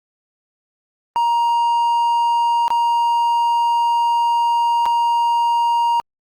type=tone with dropouts; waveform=triangle; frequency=940 Hz; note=A#5; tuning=14 cents sharp; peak=-12 dBFS; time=1.16-6 s; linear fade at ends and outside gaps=0 ms; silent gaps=2.68-2.704 / 4.856-4.862 s; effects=Opus 32 kbps